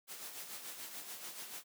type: noise with tremolo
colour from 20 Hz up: white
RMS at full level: -45 dBFS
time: 0.07-1.64 s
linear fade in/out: 50 ms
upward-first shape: sine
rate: 6.9 Hz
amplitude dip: 50%
effects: high-pass 200 Hz 12 dB/octave